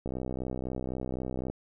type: click train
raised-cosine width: 2 ms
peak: -21 dBFS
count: 93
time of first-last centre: 0.06-1.5 s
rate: 63.9 Hz
effects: none